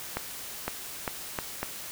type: accelerating click train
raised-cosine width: 0.5 ms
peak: -14 dBFS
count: 5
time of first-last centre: 0.17-1.63 s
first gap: 510 ms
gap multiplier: 0.78
effects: white hiss -40 dBFS RMS until 1.91 s